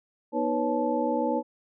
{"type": "tone cluster", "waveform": "sine", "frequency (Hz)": [244, 311.9, 495.1, 556, 871], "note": ["B3", "D#4", "B4", "C#5", "A5"], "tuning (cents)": [-21, 4, 4, 5, -18], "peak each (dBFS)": -30, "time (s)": [0.32, 1.43], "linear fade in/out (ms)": 50, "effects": []}